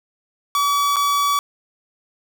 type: tone with dropouts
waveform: 45% pulse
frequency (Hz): 1142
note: D6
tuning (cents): -49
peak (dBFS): -16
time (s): 0.55-1.39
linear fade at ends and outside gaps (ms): 1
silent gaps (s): 0.96-0.966
effects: none